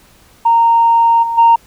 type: tone with level steps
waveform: sine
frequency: 925 Hz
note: A#5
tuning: 14 cents flat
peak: -6 / -15 / -3 dBFS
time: 0.45-1.56 s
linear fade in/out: 10 ms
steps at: 1.22 / 1.37 s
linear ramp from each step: 20 ms
effects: tanh soft clip ceiling -1 dBFS + pink hiss -47 dBFS RMS until 1.66 s